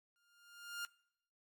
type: tone with exponential growth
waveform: sawtooth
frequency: 1407 Hz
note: F6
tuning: 12 cents sharp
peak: -35 dBFS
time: 0.16-0.85 s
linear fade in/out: 0 ms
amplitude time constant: 150 ms
effects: noise-tail reverb RT60 0.8 s tail -25 dB re dry + AAC 64 kbps